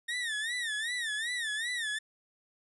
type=tone with vibrato; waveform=30% pulse; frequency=1831 Hz; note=A#6; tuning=32 cents flat; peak=-29 dBFS; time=0.08-1.99 s; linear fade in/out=10 ms; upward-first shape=sine; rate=2.6 Hz; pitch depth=140 cents each way; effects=resampled to 24000 Hz